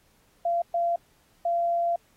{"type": "tone bursts at uneven times", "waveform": "sine", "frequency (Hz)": 686, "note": "F5", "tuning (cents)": -31, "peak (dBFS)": -22, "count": 3, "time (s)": [[0.45, 0.62], [0.74, 0.96], [1.45, 1.96]], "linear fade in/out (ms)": 5, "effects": ["pink hiss -64 dBFS RMS until 2.16 s", "AAC 48 kbps"]}